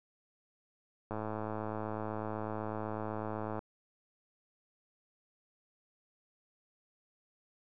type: click train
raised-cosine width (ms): 1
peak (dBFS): -24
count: 269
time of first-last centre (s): 1.11-3.591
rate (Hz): 108
effects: none